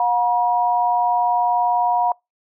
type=tone pair together; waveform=sine; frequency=718.9 / 959 Hz; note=F5 / A#5; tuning=+50 / +49 cents; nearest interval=perfect fourth; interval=499 cents; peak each=-18 dBFS; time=0-2.12 s; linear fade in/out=2 ms; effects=noise-tail reverb RT60 0.2 s tail -26 dB re dry